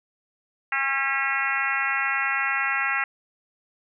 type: harmonic tone with a mistuned harmonic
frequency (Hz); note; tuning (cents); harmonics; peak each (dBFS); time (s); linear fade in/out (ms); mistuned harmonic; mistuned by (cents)
271.2; C#4; -38; 3 / 4 / 5 / 6 / 7 / 8 / 9 / 10; -33 / -34 / -29 / -29 / -27 / -31 / -33 / -33; 0.72-3.04; 2; 7; +36
effects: none